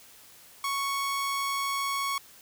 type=tone; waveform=sawtooth; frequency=1108.7 Hz; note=C#6; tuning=in tune; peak=-24 dBFS; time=0.64-2.18 s; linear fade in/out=2 ms; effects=white hiss -53 dBFS RMS until 2.41 s